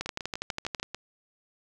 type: two click trains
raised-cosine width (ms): 0.2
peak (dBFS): -14 / -18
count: 11 / 7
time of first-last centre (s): 0.01-0.83 / 0.06-0.946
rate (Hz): 12.2 / 6.77
effects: none